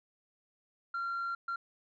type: tone bursts at uneven times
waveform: sine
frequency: 1377 Hz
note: F6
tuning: 25 cents flat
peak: -31 dBFS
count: 2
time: 0.94-1.35 / 1.48-1.56 s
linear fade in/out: 5 ms
effects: tanh soft clip ceiling -31 dBFS